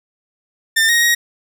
sawtooth tone with pitch steps, 1797 / 1874 / 1887 Hz, A6 / A#6 / A#6, +36 / +9 / +21 cents, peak -8 dBFS, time 0.76-1.15 s, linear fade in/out 10 ms, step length 130 ms, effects none

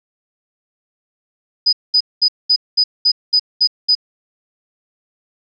sine tone bursts, 4978 Hz, D#8, in tune, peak -9 dBFS, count 9, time 1.66-3.952 s, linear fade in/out 10 ms, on 68 ms, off 210 ms, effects none

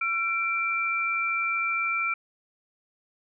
sine tone pair together, 1353.5 / 2349 Hz, E6 / D7, +45 / 0 cents, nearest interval minor seventh, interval 955 cents, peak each -28 / -26 dBFS, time 0.01-2.14 s, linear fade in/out 5 ms, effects none

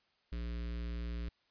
square tone with notch filter, 58.27 Hz, A#1, in tune, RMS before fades -39 dBFS, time 0.32-1.29 s, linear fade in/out 5 ms, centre 810 Hz, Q 0.83, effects white hiss -74 dBFS RMS until 1.5 s + resampled to 11025 Hz

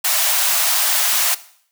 white high-pass noise, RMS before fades -17 dBFS, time 0.04-1.35 s, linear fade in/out 10 ms, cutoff 600 Hz, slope 96 dB/octave, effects noise-tail reverb RT60 0.6 s tail -17 dB re dry

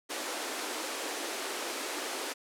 pink high-pass noise, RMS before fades -36 dBFS, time 0.09-2.34 s, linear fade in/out 20 ms, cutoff 280 Hz, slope 48 dB/octave, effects low-pass 11000 Hz 12 dB/octave

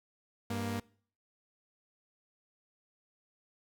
sawtooth tone pair together, 98.9 / 234.7 Hz, G2 / A#3, +16 / +12 cents, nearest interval octave + minor third, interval 1496 cents, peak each -33 / -32 dBFS, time 0.5-0.8 s, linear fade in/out 5 ms, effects noise-tail reverb RT60 0.5 s tail -23 dB re dry

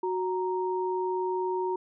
sine tone pair together, 369.2 / 932 Hz, F#4 / A#5, -4 / -1 cents, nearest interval octave + major third, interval 1603 cents, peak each -28 / -31 dBFS, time 0.03-1.76 s, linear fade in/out 5 ms, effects none

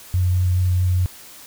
sine tone with vibrato, 90.8 Hz, F#2, 32 cents flat, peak -15 dBFS, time 0.14-1.06 s, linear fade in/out 0 ms, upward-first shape triangle, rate 4.7 Hz, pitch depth 13 cents each way, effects white hiss -42 dBFS RMS until 1.46 s

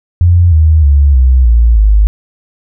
sine tone with pitch steps, 87.31 / 78.69 / 70.92 / 63.91 / 57.6 / 51.91 Hz, F2 / D#2 / C#2 / C2 / A#1 / G#1, 0 / +20 / +40 / -40 / -20 / 0 cents, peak -3 dBFS, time 0.21-2.07 s, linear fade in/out 0 ms, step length 310 ms, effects none

